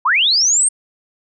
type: linear sweep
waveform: sine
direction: up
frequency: 880 to 8820 Hz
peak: -11 dBFS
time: 0.05-0.69 s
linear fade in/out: 10 ms
effects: none